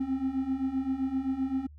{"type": "beating tone pair", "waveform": "triangle", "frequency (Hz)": [260, 267.7], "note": ["C4", "C4"], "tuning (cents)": [-11, 40], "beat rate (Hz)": 7.7, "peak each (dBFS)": [-31, -27], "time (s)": [0, 1.67], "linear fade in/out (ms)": 10, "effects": ["added 74 Hz sine -47 dBFS peak until 1.78 s"]}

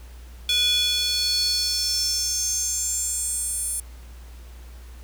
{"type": "tone with high-pass filter sweep", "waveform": "square", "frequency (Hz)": 487.5, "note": "B4", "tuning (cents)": -23, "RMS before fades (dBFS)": -24, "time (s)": [0.49, 3.8], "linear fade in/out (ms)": 2, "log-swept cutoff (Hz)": [3200, 9700], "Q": 5.8, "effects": ["added 60 Hz sine -39 dBFS peak until 5.03 s", "pink hiss -52 dBFS RMS until 5.03 s"]}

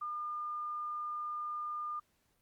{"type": "tone", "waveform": "sine", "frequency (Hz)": 1208, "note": "D6", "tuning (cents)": 48, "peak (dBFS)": -36, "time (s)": [0.01, 2], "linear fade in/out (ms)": 10, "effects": ["pink hiss -75 dBFS RMS until 2.41 s", "Opus 48 kbps"]}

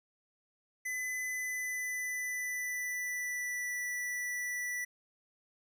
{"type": "tone with pitch glide", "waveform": "square", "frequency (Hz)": [2011, 1966.2], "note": ["B6", "B6"], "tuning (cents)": [31, -8], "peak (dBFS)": -35, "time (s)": [0.85, 4.85], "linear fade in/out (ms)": 10, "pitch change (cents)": -39, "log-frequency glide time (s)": [1.24, 3.79], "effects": []}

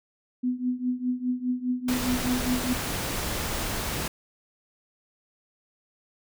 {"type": "tone with tremolo", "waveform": "sine", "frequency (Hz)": 250, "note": "B3", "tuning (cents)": 21, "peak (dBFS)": -21, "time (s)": [0.43, 2.74], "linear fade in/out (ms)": 10, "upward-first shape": "triangle", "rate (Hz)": 4.9, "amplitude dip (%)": 90}
{"type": "noise", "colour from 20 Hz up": "pink", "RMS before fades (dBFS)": -30, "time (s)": [1.88, 4.08], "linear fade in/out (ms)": 5}
{"effects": []}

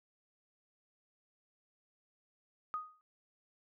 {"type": "tone with exponential decay", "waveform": "sine", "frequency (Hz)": 1244.5, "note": "D#6", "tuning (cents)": 0, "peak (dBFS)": -32, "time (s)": [2.74, 3.01], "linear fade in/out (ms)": 0, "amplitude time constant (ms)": 57, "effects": []}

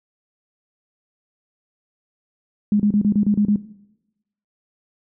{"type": "tone bursts", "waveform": "sine", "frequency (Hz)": 207.7, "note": "G#3", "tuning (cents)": 0, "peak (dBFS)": -13, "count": 8, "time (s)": [2.72, 3.56], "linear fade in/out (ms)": 2, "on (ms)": 77, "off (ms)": 32, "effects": ["noise-tail reverb RT60 0.9 s tail -17 dB re dry"]}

